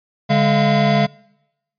square tone cluster, 144.9 / 204.9 / 684 Hz, D3 / G#3 / F5, -23 / -23 / -36 cents, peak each -18 dBFS, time 0.29-1.07 s, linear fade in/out 20 ms, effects noise-tail reverb RT60 0.9 s tail -25 dB re dry + resampled to 11025 Hz

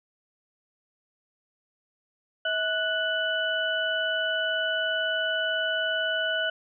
sine tone cluster, 644 / 1478 / 2979 Hz, E5 / F#6 / F#7, -41 / -2 / +11 cents, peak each -30 / -27 / -30 dBFS, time 2.45-6.5 s, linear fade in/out 5 ms, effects none

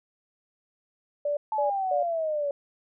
sine tone bursts, 583 Hz, D5, 13 cents flat, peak -24 dBFS, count 3, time 1.25-2.03 s, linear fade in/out 5 ms, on 120 ms, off 210 ms
sine exponential sweep, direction down, 880 to 561 Hz, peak -25 dBFS, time 1.52-2.51 s, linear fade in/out 2 ms
effects none

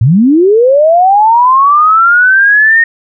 sine linear sweep, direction up, 101.1 to 1860 Hz, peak -3 dBFS, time 0.01-2.84 s, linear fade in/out 5 ms, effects none

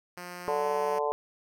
5% pulse tone with pitch glide, 177.6 to 188.16 Hz, F3 to F#3, +29 to +29 cents, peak -28 dBFS, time 0.17-0.99 s, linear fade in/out 5 ms, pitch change +100 cents, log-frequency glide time 0.44-0.65 s
harmonic tone, 146.83 Hz, D3, in tune, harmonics 3 / 4 / 5 / 6 / 7, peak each -30 / -32 / -35 / -33 / -34 dBFS, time 0.48-1.12 s, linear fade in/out 0 ms
effects none

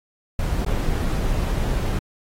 brown noise with dropouts, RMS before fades -22 dBFS, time 0.39-1.99 s, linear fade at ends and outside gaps 2 ms, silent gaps 0.649-0.663 s, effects AAC 48 kbps

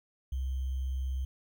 sine tone with sample-and-hold, 65.41 Hz, C2, in tune, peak -30 dBFS, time 0.32-1.25 s, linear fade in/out 5 ms, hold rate 3150 Hz, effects none

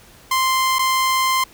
sawtooth tone with dropouts, 1045 Hz, C6, 2 cents flat, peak -12 dBFS, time 0.31-1.44 s, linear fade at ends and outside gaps 5 ms, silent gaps 0.786-0.791 s, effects pink hiss -47 dBFS RMS until 1.53 s

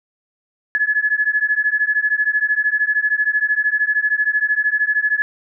sine beating tone pair, 1700 / 1713 Hz, G#6 / A6, +40 / -47 cents, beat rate 13 Hz, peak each -18 dBFS, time 0.75-5.22 s, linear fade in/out 0 ms, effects none

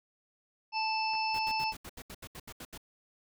harmonic tone, 880 Hz, A5, in tune, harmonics 1 / 3 / 5 / 6, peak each -31 / -35 / -45 / -37 dBFS, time 0.72-1.74 s, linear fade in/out 50 ms
clicks, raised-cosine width 0.5 ms, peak -35 dBFS, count 2, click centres 1.136 / 1.152 s
pink noise bursts, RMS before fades -45 dBFS, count 12, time 1.34-2.777 s, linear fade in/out 5 ms, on 51 ms, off 75 ms
effects none

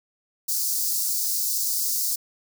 white high-pass noise, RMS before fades -25 dBFS, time 0.48-2.16 s, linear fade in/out 10 ms, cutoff 4500 Hz, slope 48 dB/octave, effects none

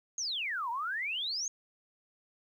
sine exponential two-way sweep, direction down then up, 6645 to 900 to 6645 Hz, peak -32 dBFS, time 0.18-1.48 s, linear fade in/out 2 ms, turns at 0.7 s, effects 11-bit

